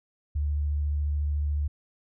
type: tone with vibrato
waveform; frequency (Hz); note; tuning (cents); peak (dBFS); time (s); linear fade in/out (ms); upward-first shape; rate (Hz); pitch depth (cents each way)
sine; 73.42; D2; 0; -24; 0.35-1.68; 10; sine; 14; 15
effects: none